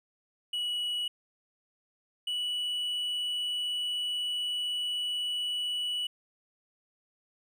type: tone pair in turn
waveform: triangle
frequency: 2932 / 2949 Hz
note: F#7 / F#7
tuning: -16 / -6 cents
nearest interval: unison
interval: 10 cents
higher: second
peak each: -28 dBFS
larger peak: neither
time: 0.53-1.08 / 2.27-6.07 s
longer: second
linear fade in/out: 5 ms
effects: none